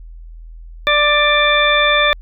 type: harmonic tone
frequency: 590 Hz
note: D5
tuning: 8 cents sharp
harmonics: 1 / 2 / 3 / 4 / 6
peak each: -17 / -17 / -17 / -17 / -17 dBFS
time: 0.87-2.13 s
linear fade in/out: 0 ms
effects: added 41 Hz sine -32 dBFS peak until 2.21 s